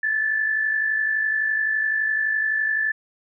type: tone pair together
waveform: sine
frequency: 1699 / 1750.8 Hz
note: G#6 / A6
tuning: +39 / -9 cents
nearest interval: minor second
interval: 52 cents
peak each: -29 / -20 dBFS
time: 0.03-2.92 s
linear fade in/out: 5 ms
effects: none